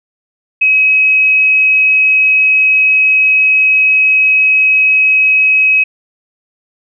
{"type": "tone", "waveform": "sine", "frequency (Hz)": 2549, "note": "D#7", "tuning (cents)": 41, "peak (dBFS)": -6, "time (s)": [0.61, 5.84], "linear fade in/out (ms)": 10, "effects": []}